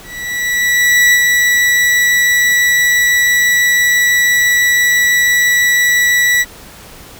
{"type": "tone with ADSR envelope", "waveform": "40% pulse", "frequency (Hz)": 1951, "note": "B6", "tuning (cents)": -22, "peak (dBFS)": -5, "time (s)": [0.03, 6.45], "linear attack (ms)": 1100, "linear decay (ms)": 47, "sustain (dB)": -3, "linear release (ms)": 39, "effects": ["pink hiss -36 dBFS RMS until 7.19 s"]}